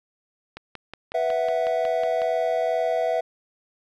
click train, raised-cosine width 0.3 ms, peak -20 dBFS, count 10, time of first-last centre 0.57-2.218 s, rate 5.46 Hz
triangle chord, B suspended fourth, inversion none, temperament just, 493.9 / 658.5 / 740.8 Hz, B4 / E5 / F#5, 0 / -2 / +2 cents, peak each -25 / -21 / -26 dBFS, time 1.14-3.21 s, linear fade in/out 10 ms
effects none

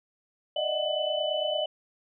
sine tone cluster, 595 / 624 / 661 / 744 / 2999 Hz, D5 / D#5 / E5 / F#5 / F#7, +22 / +5 / +5 / +9 / +23 cents, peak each -31 / -30 / -39 / -37 / -31 dBFS, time 0.56-1.66 s, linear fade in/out 5 ms, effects none

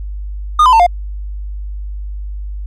triangle tone with pitch steps, 1222 / 1011 / 898 / 706 Hz, D#6 / B5 / A5 / F5, -32 / +40 / +35 / +19 cents, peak -3 dBFS, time 0.59-0.866 s, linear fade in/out 5 ms, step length 69 ms, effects added 50 Hz sine -21 dBFS peak until 2.66 s

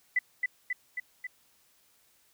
sine tone with echo, 1996 Hz, B6, 18 cents sharp, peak -22 dBFS, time 0.16-0.19 s, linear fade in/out 5 ms, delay 270 ms, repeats 4, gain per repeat -3 dB, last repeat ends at 1.27 s, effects white hiss -66 dBFS RMS until 2.33 s

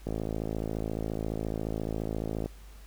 click train, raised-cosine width 2 ms, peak -19 dBFS, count 131, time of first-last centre 0.07-2.46 s, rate 54.4 Hz, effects added 50 Hz sine -46 dBFS peak until 2.86 s + pink hiss -57 dBFS RMS until 2.86 s

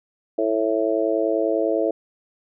harmonic tone, 110.1 Hz, A2, 2 cents sharp, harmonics 3 / 4 / 5 / 6, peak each -24 / -24 / -24 / -24 dBFS, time 0.38-1.91 s, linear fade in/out 5 ms, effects none

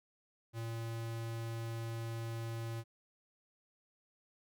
square tone, 114.6 Hz, A#2, 29 cents flat, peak -39 dBFS, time 0.53-2.84 s, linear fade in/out 50 ms, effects none

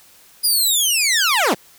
15% pulse linear sweep, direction down, 4978 to 139.6 Hz, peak -8 dBFS, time 0.43-1.55 s, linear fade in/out 20 ms, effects white hiss -49 dBFS RMS until 1.78 s

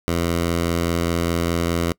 10% pulse tone, 84.9 Hz, F2, 48 cents flat, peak -11 dBFS, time 0.08-1.92 s, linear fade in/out 0 ms, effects noise-tail reverb RT60 0.1 s tail -25 dB re dry

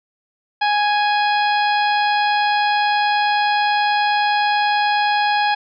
harmonic tone, 830.6 Hz, G#5, in tune, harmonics 1 / 2 / 3 / 4 / 5 / 6, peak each -16 / -22 / -26 / -28 / -30 / -32 dBFS, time 0.61-5.55 s, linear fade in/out 10 ms, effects none

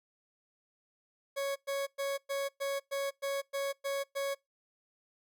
40% pulse tone bursts, 554.4 Hz, C#5, in tune, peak -31 dBFS, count 10, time 1.36-4.35 s, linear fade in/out 20 ms, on 200 ms, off 110 ms, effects noise-tail reverb RT60 0.2 s tail -25 dB re dry

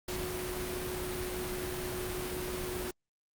sine tone in noise, 364.5 Hz, F#4, 26 cents flat, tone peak -37 dBFS, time 0.08-2.91 s, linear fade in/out 5 ms, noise pink, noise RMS -38 dBFS, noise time 0.08-2.91 s, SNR -2 dB, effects Opus 48 kbps

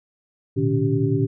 sine tone cluster, 113.9 / 124.3 / 151 / 282.2 / 388.4 Hz, A#2 / B2 / D3 / C#4 / G4, -40 / +12 / +48 / +31 / -16 cents, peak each -24 dBFS, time 0.56-1.27 s, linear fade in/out 20 ms, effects none

